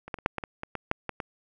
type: clicks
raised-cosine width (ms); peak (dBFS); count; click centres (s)
0.5; -26 / -16 / -29 / -7 / -15 / -19 / -19 / -17 / -9 / -16 / -17; 11; 0.08 / 0.142 / 0.187 / 0.261 / 0.383 / 0.438 / 0.634 / 0.753 / 0.914 / 1.093 / 1.202
effects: none